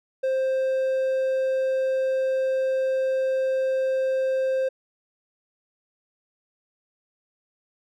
triangle tone, 526 Hz, C5, 9 cents sharp, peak -19 dBFS, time 0.23-4.69 s, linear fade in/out 10 ms, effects none

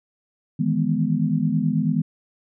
sine chord, E major seventh, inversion third, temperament equal, 155.56 / 164.81 / 207.7 / 246.9 Hz, D#3 / E3 / G#3 / B3, 0 / 0 / 0 / 0 cents, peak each -24 dBFS, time 0.59-2.02 s, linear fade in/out 10 ms, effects none

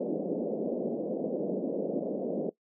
white band-pass noise, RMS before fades -32 dBFS, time 0-2.5 s, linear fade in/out 10 ms, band 180 to 580 Hz, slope 48 dB/octave, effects noise-tail reverb RT60 0.1 s tail -19 dB re dry

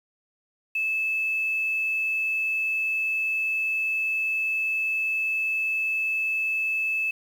sine tone with quantisation, 2615 Hz, E7, 15 cents flat, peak -23 dBFS, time 0.75-7.11 s, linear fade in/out 5 ms, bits 8, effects none

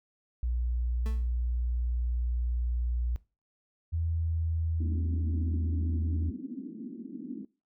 sine tone, 60.1 Hz, B1, 46 cents flat, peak -27 dBFS, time 0.43-3.16 s, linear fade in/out 0 ms
30% pulse tone with exponential decay, 220 Hz, A3, in tune, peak -34 dBFS, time 1.06-1.32 s, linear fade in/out 0 ms, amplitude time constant 56 ms
sine tone with pitch glide, 82.41 to 81.75 Hz, E2 to E2, 0 to -14 cents, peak -27 dBFS, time 3.92-6.31 s, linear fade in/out 20 ms, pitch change -14 cents, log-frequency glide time 4.06-4.42 s
white band-pass noise, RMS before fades -40 dBFS, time 4.8-7.45 s, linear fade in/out 5 ms, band 210 to 290 Hz, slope 48 dB/octave
effects noise-tail reverb RT60 0.3 s tail -20 dB re dry

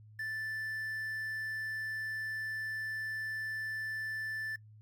triangle tone with quantisation, 1760 Hz, A6, in tune, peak -34 dBFS, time 0.19-4.56 s, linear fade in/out 5 ms, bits 10, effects noise-tail reverb RT60 0.1 s tail -20 dB re dry + added 107 Hz sine -53 dBFS peak until 4.81 s

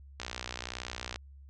click train, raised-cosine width 0.2 ms, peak -19 dBFS, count 60, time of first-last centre 0.2-1.159 s, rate 61.5 Hz, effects added 69 Hz sine -49 dBFS peak until 1.49 s + resampled to 24000 Hz

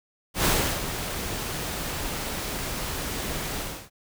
pink noise with ADSR envelope, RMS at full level -21 dBFS, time 0.34-3.9 s, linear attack 110 ms, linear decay 350 ms, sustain -10 dB, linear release 300 ms, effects none

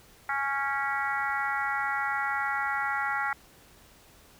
harmonic tone with a mistuned harmonic, 277.2 Hz, C#4, in tune, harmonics 3 / 4 / 5 / 6 / 7 / 8, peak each -32 / -37 / -31 / -37 / -33 / -41 dBFS, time 0.29-3.33 s, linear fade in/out 2 ms, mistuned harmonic 6, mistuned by -25 cents, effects pink hiss -56 dBFS RMS until 4.39 s

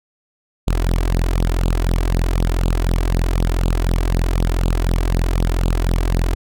sawtooth tone with flanger, 43 Hz, F1, 26 cents flat, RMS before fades -17 dBFS, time 0.67-6.35 s, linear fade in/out 10 ms, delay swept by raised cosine 0.21 to 3.11 ms, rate 4 Hz, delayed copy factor +0.9, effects none

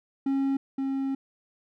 triangle tone pair in turn, 272.4 / 270.2 Hz, C#4 / C#4, -30 / -44 cents, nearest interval unison, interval 14 cents, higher first, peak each -21 / -24 dBFS, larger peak first, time 0.26-0.57 / 0.78-1.15 s, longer second, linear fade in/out 5 ms, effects none

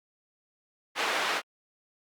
white band-pass noise, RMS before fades -29 dBFS, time 0.95-1.42 s, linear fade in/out 50 ms, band 460 to 2400 Hz, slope 12 dB/octave, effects Opus 48 kbps

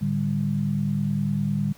sine tone cluster, 110.1 / 150.1 / 199.9 Hz, A2 / D3 / G3, +2 / +38 / +34 cents, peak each -30 / -25 / -25 dBFS, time 0.01-1.73 s, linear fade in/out 10 ms, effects pink hiss -52 dBFS RMS until 1.77 s

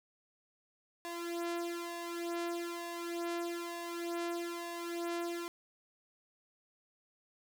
sawtooth tone with flanger, 342.4 Hz, F4, 34 cents flat, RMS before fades -39 dBFS, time 1.05-5.48 s, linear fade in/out 0 ms, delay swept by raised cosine 1.8 to 2.9 ms, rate 1.1 Hz, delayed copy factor +0.8, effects none

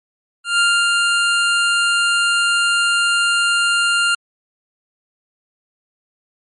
25% pulse tone with ADSR envelope, 1398 Hz, F6, 1 cent sharp, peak -8 dBFS, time 0.44-4.15 s, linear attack 150 ms, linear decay 280 ms, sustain -2 dB, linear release 6 ms, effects MP3 48 kbps

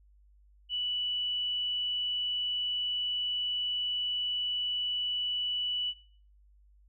sine tone, 2960 Hz, F#7, in tune, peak -29 dBFS, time 0.69-5.94 s, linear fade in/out 50 ms, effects noise-tail reverb RT60 0.5 s tail -19 dB re dry + added 50 Hz sine -58 dBFS peak until 6.88 s

